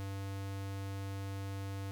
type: tone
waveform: square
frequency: 98 Hz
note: G2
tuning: in tune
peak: -39 dBFS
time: 0-1.91 s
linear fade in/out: 0 ms
effects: none